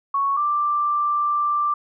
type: tone pair in turn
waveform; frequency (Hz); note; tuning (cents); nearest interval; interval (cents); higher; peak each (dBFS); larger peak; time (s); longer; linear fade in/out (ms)
sine; 1110 / 1178.5; C#6 / D6; +2 / +6; minor second; 104; second; -18; neither; 0.14-0.37 / 0.37-1.74; second; 5
effects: none